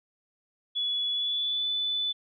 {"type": "tone with pitch glide", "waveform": "sine", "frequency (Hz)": [3404, 3492], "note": ["G#7", "A7"], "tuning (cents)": [42, -14], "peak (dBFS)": -26, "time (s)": [0.75, 2.13], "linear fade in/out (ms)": 20, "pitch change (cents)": 44, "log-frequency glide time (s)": [1.11, 1.67], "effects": []}